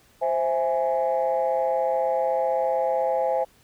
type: chord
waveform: sine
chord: C augmented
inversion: none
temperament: equal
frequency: 523.3 / 659.3 / 830.6 Hz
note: C5 / E5 / G#5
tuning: 0 / 0 / 0 cents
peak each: -23 / -25 / -25 dBFS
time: 0.21-3.45 s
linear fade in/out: 20 ms
effects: tanh soft clip ceiling -14 dBFS + pink hiss -58 dBFS RMS until 3.63 s